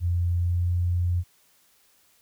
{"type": "tone with pitch glide", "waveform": "sine", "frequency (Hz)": [87.1, 88.06], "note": ["F2", "F2"], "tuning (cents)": [-4, 15], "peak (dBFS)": -21, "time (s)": [0, 1.24], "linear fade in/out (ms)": 50, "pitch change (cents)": 19, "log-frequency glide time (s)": [0.35, 0.69], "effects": ["white hiss -62 dBFS RMS until 2.21 s"]}